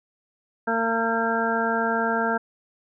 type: harmonic tone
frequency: 227.9 Hz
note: A#3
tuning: 39 cents flat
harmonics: 1 / 2 / 3 / 4 / 6 / 7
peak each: -28 / -28 / -28 / -28 / -28 / -28 dBFS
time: 0.67-2.38 s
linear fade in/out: 10 ms
effects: none